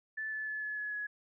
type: tone with pitch steps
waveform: sine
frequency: 1749 / 1735.9 / 1722.9 / 1710 / 1697.2 / 1684.6 Hz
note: A6 / A6 / A6 / A6 / G#6 / G#6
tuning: -11 / -24 / -37 / -50 / +37 / +24 cents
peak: -35 dBFS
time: 0.17-1.07 s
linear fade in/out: 10 ms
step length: 150 ms
effects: none